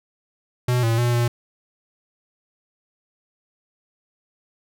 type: tone with pitch steps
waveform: square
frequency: 123.9 / 114.4 / 120.7 / 119.4 Hz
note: B2 / A#2 / B2 / A#2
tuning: +6 / -32 / -39 / +42 cents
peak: -18 dBFS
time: 0.68-1.28 s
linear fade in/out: 5 ms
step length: 150 ms
effects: none